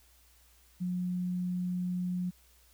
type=tone; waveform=sine; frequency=180 Hz; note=F#3; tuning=47 cents flat; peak=-30 dBFS; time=0.8-2.31 s; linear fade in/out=20 ms; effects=added 60 Hz sine -63 dBFS peak until 2.73 s + white hiss -64 dBFS RMS until 2.73 s